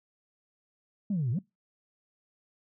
sine exponential two-way sweep, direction down then up, 216.5 to 110 to 216.5 Hz, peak -25 dBFS, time 1.1-1.39 s, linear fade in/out 5 ms, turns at 1.31 s, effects noise-tail reverb RT60 0.2 s tail -24 dB re dry + tanh soft clip ceiling -23 dBFS

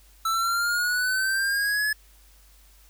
square exponential sweep, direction up, 1318.5 to 1719 Hz, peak -23 dBFS, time 0.25-1.93 s, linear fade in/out 5 ms, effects added 50 Hz sine -53 dBFS peak until 2.89 s + white hiss -58 dBFS RMS until 2.89 s

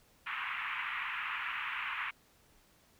white band-pass noise, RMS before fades -38 dBFS, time 0.26-2.11 s, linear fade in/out 10 ms, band 970 to 2700 Hz, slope 48 dB/octave, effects pink hiss -66 dBFS RMS until 2.99 s

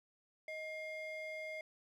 triangle ring-modulated tone, 1376 Hz, F6, 26 cents flat, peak -37 dBFS, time 0.48-1.61 s, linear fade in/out 2 ms, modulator 748 Hz, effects none

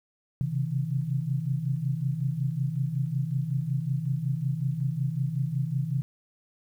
sine tone cluster, 129.8 / 135.2 / 160.6 Hz, C3 / C#3 / E3, -13 / -43 / -45 cents, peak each -30 dBFS, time 0.41-6.02 s, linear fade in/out 0 ms, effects 10-bit

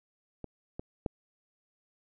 clicks, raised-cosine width 2 ms, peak -26 / -24 / -17 dBFS, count 3, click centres 0.443 / 0.795 / 1.062 s, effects none

